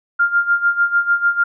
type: tone with tremolo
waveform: sine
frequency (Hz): 1400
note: F6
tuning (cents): +4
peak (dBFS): -10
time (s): 0.19-1.44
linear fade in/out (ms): 10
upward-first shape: sine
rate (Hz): 6.7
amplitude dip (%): 80
effects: none